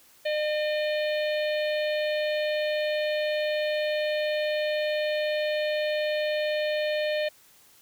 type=harmonic tone; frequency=606 Hz; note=D#5; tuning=46 cents flat; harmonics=1 / 3 / 4 / 5 / 6 / 7; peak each=-25 / -35 / -37 / -39 / -41 / -42 dBFS; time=0.25-7.29 s; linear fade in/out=10 ms; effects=white hiss -57 dBFS RMS until 7.81 s